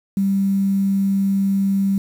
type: tone with quantisation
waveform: sine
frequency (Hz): 196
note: G3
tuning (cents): 0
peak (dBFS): -15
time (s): 0.17-1.98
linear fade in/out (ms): 2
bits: 7
effects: none